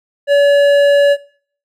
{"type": "tone with hard clipping", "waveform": "sine", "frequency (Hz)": 570, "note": "C#5", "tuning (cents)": 48, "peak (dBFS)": -9, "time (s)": [0.27, 1.17], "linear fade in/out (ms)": 50, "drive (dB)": 10, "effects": ["noise-tail reverb RT60 0.5 s tail -20 dB re dry"]}